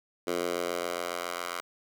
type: tone with high-pass filter sweep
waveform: 10% pulse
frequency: 87.31 Hz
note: F2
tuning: in tune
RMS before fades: -33 dBFS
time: 0.27-1.61 s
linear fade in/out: 5 ms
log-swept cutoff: 380 to 980 Hz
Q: 1.4
effects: none